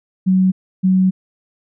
sine tone pair in turn, 187.1 / 187.1 Hz, F#3 / F#3, +20 / +20 cents, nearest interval unison, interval 0 cents, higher neither, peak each -10 dBFS, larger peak neither, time 0.26-0.52 / 0.83-1.11 s, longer second, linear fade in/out 20 ms, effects none

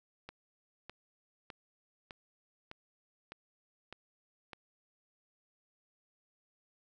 click train, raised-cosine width 0.3 ms, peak -29 dBFS, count 8, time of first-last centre 0.29-4.532 s, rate 1.65 Hz, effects none

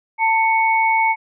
sine tone pair together, 893.6 / 2217 Hz, A5 / C#7, +27 / 0 cents, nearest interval octave + major third, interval 1573 cents, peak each -15 / -18 dBFS, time 0.18-1.16 s, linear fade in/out 50 ms, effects none

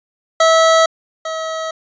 25% pulse tone pair in turn, 650 / 642.2 Hz, E5 / E5, -24 / -45 cents, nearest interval unison, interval 21 cents, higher first, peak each -5 / -17 dBFS, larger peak first, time 0.4-0.86 / 1.25-1.71 s, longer neither, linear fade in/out 5 ms, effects resampled to 16000 Hz

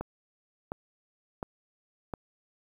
click train, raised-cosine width 1 ms, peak -20 dBFS, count 4, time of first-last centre 0.01-2.138 s, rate 1.41 Hz, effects 9-bit

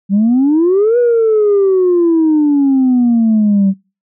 sine exponential two-way sweep, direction up then down, 190.2 to 490 to 190.2 Hz, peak -6 dBFS, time 0.09-3.74 s, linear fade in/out 50 ms, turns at 0.98 s, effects noise-tail reverb RT60 0.3 s tail -26 dB re dry + tanh soft clip ceiling -5 dBFS

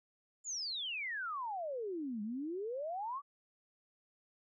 sine exponential two-way sweep, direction down then up, 7250 to 202.5 to 1175 Hz, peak -37 dBFS, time 0.44-3.22 s, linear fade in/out 50 ms, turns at 2.22 s, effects none

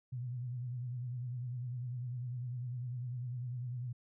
sine tone with vibrato, 123.47 Hz, B2, in tune, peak -37 dBFS, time 0.12-3.93 s, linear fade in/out 10 ms, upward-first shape triangle, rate 10 Hz, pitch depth 88 cents each way, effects none

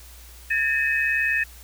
sine tone cluster, 1670 / 1809 / 2546 Hz, G#6 / A6 / D#7, +9 / +48 / +39 cents, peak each -29 / -22 / -24 dBFS, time 0.5-1.44 s, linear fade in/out 10 ms, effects added 60 Hz sine -44 dBFS peak until 1.63 s + white hiss -48 dBFS RMS until 1.63 s

